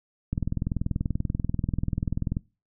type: click train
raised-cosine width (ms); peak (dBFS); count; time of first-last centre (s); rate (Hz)
5; -14; 43; 0.33-2.369; 20.6
effects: noise-tail reverb RT60 0.3 s tail -23 dB re dry